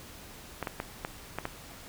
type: clicks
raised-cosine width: 0.5 ms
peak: -17 dBFS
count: 6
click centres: 0.627 / 0.672 / 0.801 / 1.049 / 1.386 / 1.454 s
effects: pink hiss -48 dBFS RMS until 1.88 s